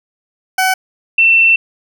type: tone pair in turn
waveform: 20% pulse / sine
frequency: 753 / 2688 Hz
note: F#5 / E7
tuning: +30 / +33 cents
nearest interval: octave + minor seventh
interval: 2203 cents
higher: second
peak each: -6 dBFS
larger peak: neither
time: 0.58-0.74 / 1.18-1.56 s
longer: second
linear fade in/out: 5 ms
effects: none